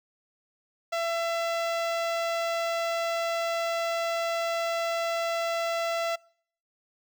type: tone with notch filter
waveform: sawtooth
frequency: 671 Hz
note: E5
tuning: 31 cents sharp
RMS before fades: -29 dBFS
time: 0.92-6.16 s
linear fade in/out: 10 ms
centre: 11000 Hz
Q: 0.58
effects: noise-tail reverb RT60 0.6 s tail -26 dB re dry